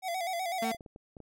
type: tone with vibrato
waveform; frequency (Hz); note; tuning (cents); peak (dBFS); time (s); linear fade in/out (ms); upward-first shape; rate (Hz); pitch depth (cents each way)
square; 716; F5; +43; -32; 0.02-0.77; 50; square; 8; 83
type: tone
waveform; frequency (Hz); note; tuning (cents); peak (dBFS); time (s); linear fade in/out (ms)
sawtooth; 225.9; A3; +46; -28; 0.62-0.72; 5
type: clicks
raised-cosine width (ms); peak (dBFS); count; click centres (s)
2; -34; 6; 0.747 / 0.808 / 0.862 / 0.961 / 1.168 / 1.203
effects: none